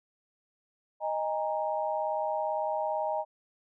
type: chord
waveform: sine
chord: D# suspended fourth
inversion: none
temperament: equal with one note detuned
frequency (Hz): 622.3 / 814.5 / 932.3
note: D#5 / G#5 / A#5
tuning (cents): 0 / -34 / 0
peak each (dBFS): -31 / -33 / -34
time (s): 1-3.25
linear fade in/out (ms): 50
effects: none